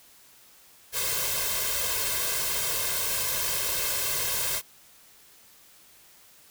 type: noise with comb filter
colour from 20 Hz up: white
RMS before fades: -28 dBFS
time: 0.92-4.62 s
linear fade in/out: 50 ms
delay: 1.9 ms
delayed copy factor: +0.95
effects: white hiss -55 dBFS RMS until 6.5 s